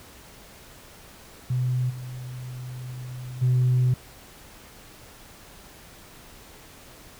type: tone with level steps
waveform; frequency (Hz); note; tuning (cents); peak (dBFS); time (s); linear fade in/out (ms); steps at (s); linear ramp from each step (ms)
sine; 126; B2; +35; -21 / -33 / -16; 1.5-3.94; 5; 1.89 / 3.41; 20
effects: tanh soft clip ceiling -15 dBFS + pink hiss -48 dBFS RMS until 7.19 s